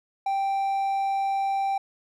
triangle tone, 784 Hz, G5, in tune, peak -21 dBFS, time 0.26-1.78 s, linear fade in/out 5 ms, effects none

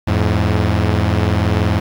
sawtooth tone pair together, 85.6 / 106.25 Hz, F2 / G#2, -34 / +40 cents, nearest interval major third, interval 374 cents, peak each -12 dBFS, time 0.07-1.8 s, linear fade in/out 10 ms, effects low-pass 4000 Hz 12 dB/octave + 7-bit

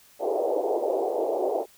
pink band-pass noise, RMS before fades -26 dBFS, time 0.19-1.66 s, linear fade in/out 50 ms, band 360 to 770 Hz, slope 48 dB/octave, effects white hiss -56 dBFS RMS until 1.77 s

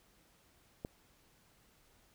click, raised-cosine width 2 ms, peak -26 dBFS, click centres 0.849 s, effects pink hiss -68 dBFS RMS until 2.14 s

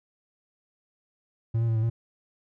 triangle tone with pitch steps, 113.7 / 115.8 / 112.9 / 110.5 / 115 Hz, A#2 / A#2 / A2 / A2 / A#2, -43 / -11 / +45 / +8 / -23 cents, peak -20 dBFS, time 1.54-1.9 s, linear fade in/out 10 ms, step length 72 ms, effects none

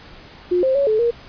sine tone with pitch steps, 357.1 / 526 / 559 / 433.2 / 471.1 Hz, F4 / C5 / C#5 / A4 / A#4, +39 / +9 / +14 / -27 / +18 cents, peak -14 dBFS, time 0.51-1.11 s, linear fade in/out 10 ms, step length 120 ms, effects pink hiss -42 dBFS RMS until 1.28 s + resampled to 11025 Hz

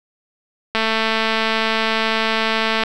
click train, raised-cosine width 0.3 ms, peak -3 dBFS, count 464, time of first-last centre 0.75-2.836 s, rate 222 Hz, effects none

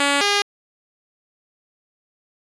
5% pulse tone pair in turn, 283.3 / 406.8 Hz, C#4 / G#4, +38 / -36 cents, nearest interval tritone, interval 626 cents, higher second, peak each -5 dBFS, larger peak neither, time 0-0.21 / 0.21-0.42 s, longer neither, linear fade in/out 2 ms, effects resampled to 22050 Hz

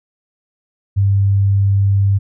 sine tone, 99 Hz, G2, 18 cents sharp, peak -10 dBFS, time 0.96-2.19 s, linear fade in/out 20 ms, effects none

